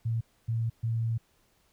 sine tone bursts at uneven times, 114.2 Hz, A#2, 35 cents flat, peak -26 dBFS, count 3, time 0.05-0.21 / 0.48-0.7 / 0.83-1.18 s, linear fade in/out 10 ms, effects pink hiss -68 dBFS RMS until 1.72 s

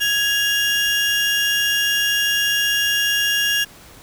35% pulse tone pair together, 1661.2 / 2815 Hz, G#6 / F7, 0 / +13 cents, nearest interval major sixth, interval 913 cents, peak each -18 dBFS, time 0-3.65 s, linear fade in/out 20 ms, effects pink hiss -44 dBFS RMS until 4.02 s

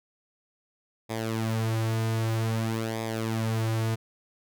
sawtooth tone with flanger, 112.2 Hz, A2, 34 cents sharp, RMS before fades -28 dBFS, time 1.09-3.96 s, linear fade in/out 20 ms, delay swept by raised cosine 0.69 to 5.29 ms, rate 0.52 Hz, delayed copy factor -0.7, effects none

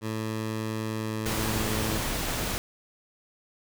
15% pulse tone with pitch glide, 110 to 108.74 Hz, A2 to A2, 0 to -20 cents, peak -23 dBFS, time 0.01-2.01 s, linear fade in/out 50 ms, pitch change -20 cents, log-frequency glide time 0.85-1.7 s
pink noise, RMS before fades -30 dBFS, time 1.26-2.58 s, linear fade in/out 0 ms
effects none

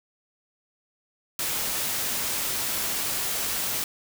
white noise, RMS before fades -28 dBFS, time 1.39-3.84 s, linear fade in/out 2 ms, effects none

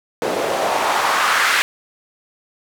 white noise with band-pass filter sweep, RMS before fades -18 dBFS, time 0.22-1.62 s, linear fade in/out 0 ms, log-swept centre 430 to 1700 Hz, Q 2, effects none

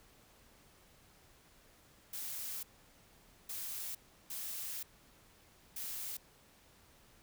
blue noise bursts at uneven times, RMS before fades -42 dBFS, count 4, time 2.13-2.63 / 3.49-3.95 / 4.3-4.83 / 5.76-6.17 s, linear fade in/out 5 ms, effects pink hiss -64 dBFS RMS until 7.22 s

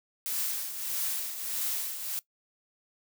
blue noise with tremolo, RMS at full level -30 dBFS, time 0.26-2.19 s, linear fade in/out 0 ms, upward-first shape triangle, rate 1.6 Hz, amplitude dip 65%, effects noise-tail reverb RT60 0.1 s tail -20 dB re dry

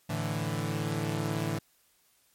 sawtooth chord, A suspended fourth, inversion none, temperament equal, 110 / 146.83 / 164.81 Hz, A2 / D3 / E3, 0 / 0 / 0 cents, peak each -30 dBFS, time 0.09-1.59 s, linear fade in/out 10 ms, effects white hiss -67 dBFS RMS until 2.34 s + MP3 64 kbps

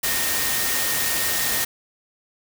sine tone in noise, 1845 Hz, A#6, 18 cents flat, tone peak -30 dBFS, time 0.03-1.65 s, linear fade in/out 10 ms, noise white, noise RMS -23 dBFS, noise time 0.03-1.65 s, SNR -10 dB, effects none

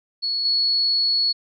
sine tone with level steps, 4379 Hz, C#8, 22 cents flat, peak -21 / -17 dBFS, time 0.22-1.33 s, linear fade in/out 20 ms, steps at 0.45 s, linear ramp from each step 2 ms, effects none

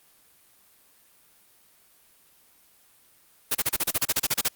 white noise bursts, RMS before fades -23 dBFS, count 14, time 3.51-4.486 s, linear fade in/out 10 ms, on 40 ms, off 32 ms, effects white hiss -59 dBFS RMS until 4.55 s + Opus 32 kbps

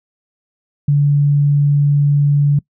sine tone, 144.1 Hz, D3, 33 cents flat, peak -9 dBFS, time 0.88-2.59 s, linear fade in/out 5 ms, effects noise-tail reverb RT60 0.1 s tail -23 dB re dry

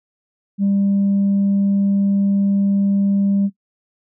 sine tone, 198.6 Hz, G3, 23 cents sharp, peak -12 dBFS, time 0.58-3.5 s, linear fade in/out 50 ms, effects noise-tail reverb RT60 0.1 s tail -18 dB re dry + tanh soft clip ceiling -11 dBFS

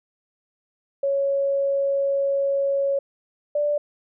sine tone pair in turn, 554.4 / 587.4 Hz, C#5 / D5, 0 / 0 cents, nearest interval minor second, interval 100 cents, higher second, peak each -19 dBFS, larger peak neither, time 1.03-2.99 / 3.55-3.78 s, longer first, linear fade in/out 5 ms, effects none

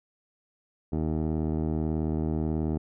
15% pulse tone with low-pass filter, 78.4 Hz, D#2, 14 cents sharp, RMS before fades -28 dBFS, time 0.92-2.78 s, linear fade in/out 10 ms, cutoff 490 Hz, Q 1.6, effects none

